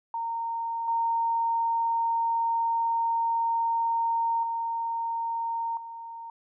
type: tone with level steps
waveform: sine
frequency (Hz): 921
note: A#5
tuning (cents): -21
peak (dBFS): -28 / -23 / -27 / -37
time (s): 0.14-6.3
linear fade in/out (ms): 2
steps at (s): 0.88 / 4.43 / 5.77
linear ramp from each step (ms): 2
effects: none